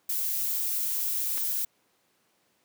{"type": "noise", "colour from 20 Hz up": "violet", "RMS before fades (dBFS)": -29, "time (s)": [0.09, 1.65], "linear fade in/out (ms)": 5}
{"type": "clicks", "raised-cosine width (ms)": 0.2, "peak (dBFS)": [-22, -23], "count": 2, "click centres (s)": [1.375, 1.381]}
{"effects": ["pink hiss -69 dBFS RMS until 2.64 s", "high-pass 200 Hz 12 dB/octave"]}